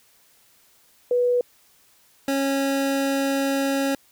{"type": "tone pair in turn", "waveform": ["sine", "25% pulse"], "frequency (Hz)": [490, 274.3], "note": ["B4", "C#4"], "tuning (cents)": [-14, -18], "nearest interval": "minor seventh", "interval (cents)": 1004, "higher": "first", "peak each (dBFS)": -17, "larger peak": "neither", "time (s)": [[1.11, 1.41], [2.28, 3.95]], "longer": "second", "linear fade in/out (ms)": 2, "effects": ["white hiss -58 dBFS RMS until 4.11 s"]}